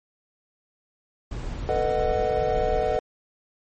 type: noise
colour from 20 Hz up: brown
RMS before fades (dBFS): -31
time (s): 1.31-2.97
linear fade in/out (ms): 5
type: chord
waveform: triangle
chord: B dominant seventh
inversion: third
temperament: just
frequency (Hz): 444.5 / 493.9 / 617.4 / 740.8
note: A4 / B4 / D#5 / F#5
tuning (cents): +18 / 0 / -14 / +2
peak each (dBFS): -25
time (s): 1.69-2.99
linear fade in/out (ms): 0
effects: MP3 32 kbps